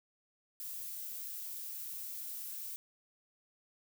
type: noise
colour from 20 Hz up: violet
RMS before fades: -43 dBFS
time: 0.6-2.76 s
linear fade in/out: 0 ms
effects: none